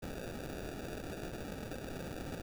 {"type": "noise with sample-and-hold", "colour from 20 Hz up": "violet", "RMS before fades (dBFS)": -43, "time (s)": [0.02, 2.42], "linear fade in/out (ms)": 10, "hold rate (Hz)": 1050, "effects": []}